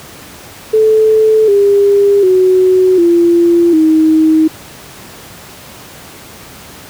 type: tone with pitch steps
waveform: sine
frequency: 436.4 / 402.5 / 371.2 / 342.4 / 315.8 Hz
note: A4 / G4 / F#4 / F4 / D#4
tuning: -14 / +46 / +6 / -34 / +26 cents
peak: -5 dBFS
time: 0.73-4.48 s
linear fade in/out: 10 ms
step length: 750 ms
effects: pink hiss -33 dBFS RMS until 6.89 s + high-pass 80 Hz 12 dB/octave